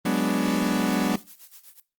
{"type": "chord", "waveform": "40% pulse", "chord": "G# half-diminished seventh", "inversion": "third", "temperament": "equal", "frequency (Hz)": [185, 207.7, 246.9, 293.7], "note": ["F#3", "G#3", "B3", "D4"], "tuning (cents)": [0, 0, 0, 0], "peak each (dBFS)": -26, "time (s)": [0.05, 1.16], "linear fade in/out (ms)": 5}
{"type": "noise with tremolo", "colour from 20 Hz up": "blue", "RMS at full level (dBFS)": -45, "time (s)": [0.91, 1.8], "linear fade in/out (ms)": 2, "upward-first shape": "sine", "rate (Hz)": 8.1, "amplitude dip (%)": 85}
{"effects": ["noise-tail reverb RT60 0.3 s tail -19 dB re dry", "Opus 32 kbps"]}